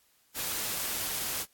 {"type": "noise", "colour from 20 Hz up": "white", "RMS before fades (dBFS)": -33, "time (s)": [0.34, 1.46], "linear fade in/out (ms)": 50, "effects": ["white hiss -67 dBFS RMS until 1.53 s", "AAC 64 kbps"]}